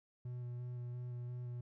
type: tone with vibrato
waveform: triangle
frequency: 122.5 Hz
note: B2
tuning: 14 cents flat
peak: -39 dBFS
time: 0.25-1.61 s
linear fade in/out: 5 ms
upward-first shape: square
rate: 2.9 Hz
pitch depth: 12 cents each way
effects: none